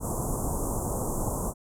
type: band-stop noise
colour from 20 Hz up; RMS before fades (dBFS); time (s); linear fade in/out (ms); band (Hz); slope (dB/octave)
pink; -29; 0-1.54; 50; 1100 to 7100; 48
effects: low-pass 11000 Hz 12 dB/octave